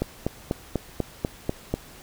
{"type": "click train", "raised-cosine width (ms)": 2, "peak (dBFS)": -10, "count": 8, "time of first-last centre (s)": [0.02, 1.74], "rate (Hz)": 4.07, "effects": ["pink hiss -47 dBFS RMS until 2.02 s"]}